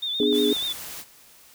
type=tone with vibrato; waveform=sine; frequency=3579 Hz; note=A7; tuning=29 cents sharp; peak=-25 dBFS; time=0.02-0.73 s; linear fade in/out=10 ms; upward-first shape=sine; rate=8.3 Hz; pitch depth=57 cents each way
type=chord; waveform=sine; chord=G# diminished; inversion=first; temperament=just; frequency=249.2 / 299 / 415.3 Hz; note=B3 / D4 / G#4; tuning=+16 / +31 / 0 cents; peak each=-25 / -24 / -21 dBFS; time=0.2-0.53 s; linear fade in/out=2 ms
type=clicks; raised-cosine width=1 ms; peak=-28 dBFS; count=5; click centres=0.232 / 0.328 / 0.532 / 0.566 / 0.626 s
type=noise; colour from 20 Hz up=white; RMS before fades=-37 dBFS; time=0.31-1.05 s; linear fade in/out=50 ms
effects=white hiss -52 dBFS RMS until 1.54 s